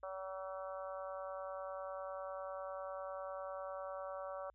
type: harmonic tone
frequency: 190 Hz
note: F#3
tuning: 46 cents sharp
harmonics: 3 / 4 / 5 / 6 / 7 / 8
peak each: -44 / -51 / -54 / -50 / -52 / -61 dBFS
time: 0.03-4.5 s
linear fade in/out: 2 ms
effects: added 57 Hz sine -70 dBFS peak until 4.54 s